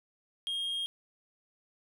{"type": "tone", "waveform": "triangle", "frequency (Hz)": 3239, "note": "G#7", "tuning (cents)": -44, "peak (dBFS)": -30, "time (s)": [0.47, 0.86], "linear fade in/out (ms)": 0, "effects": []}